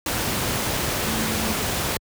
sine tone in noise, 220 Hz, A3, in tune, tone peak -28 dBFS, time 1.07-1.54 s, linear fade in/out 2 ms, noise pink, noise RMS -24 dBFS, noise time 0.06-1.97 s, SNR -7 dB, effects high-pass 60 Hz 12 dB/octave

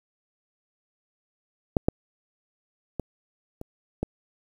clicks, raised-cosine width 2 ms, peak -6 / -6 / -15 / -23 / -13 dBFS, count 5, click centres 1.768 / 1.885 / 2.997 / 3.614 / 4.03 s, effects 8-bit

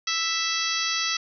harmonic tone, 659.3 Hz, E5, in tune, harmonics 2 / 3 / 4 / 5 / 6 / 7 / 8 / 9, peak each -32 / -32 / -32 / -32 / -32 / -32 / -32 / -32 dBFS, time 0.07-1.17 s, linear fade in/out 5 ms, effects none

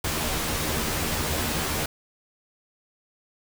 pink noise with comb filter, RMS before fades -27 dBFS, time 0.04-1.86 s, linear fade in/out 5 ms, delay 13 ms, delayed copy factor +0.7, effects none

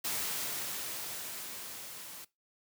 white noise with level ramp, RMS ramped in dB -34 to -47 dBFS, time 0.04-2.25 s, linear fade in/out 10 ms, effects noise-tail reverb RT60 0.2 s tail -20 dB re dry + high-pass 100 Hz 12 dB/octave

